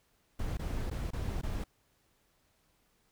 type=noise with dropouts; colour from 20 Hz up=brown; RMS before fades=-35 dBFS; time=0.39-1.64 s; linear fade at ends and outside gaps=5 ms; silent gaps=0.572-0.592 / 0.901-0.911 / 1.107-1.132 / 1.414-1.432 s; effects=pink hiss -72 dBFS RMS until 3.11 s